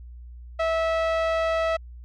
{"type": "tone with low-pass filter", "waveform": "sawtooth", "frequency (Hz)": 652, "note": "E5", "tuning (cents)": -19, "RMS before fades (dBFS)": -24, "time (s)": [0.59, 1.77], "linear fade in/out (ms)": 10, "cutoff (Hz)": 2600, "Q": 0.66, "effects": ["added 60 Hz sine -39 dBFS peak until 2.04 s"]}